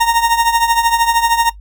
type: tone with tremolo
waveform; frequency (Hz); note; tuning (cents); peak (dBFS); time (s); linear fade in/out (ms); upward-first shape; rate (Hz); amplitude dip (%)
40% pulse; 927; A#5; -10; -7; 0-1.5; 10; triangle; 13; 80
effects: noise-tail reverb RT60 0.1 s tail -18 dB re dry + added 50 Hz sine -33 dBFS peak until 1.6 s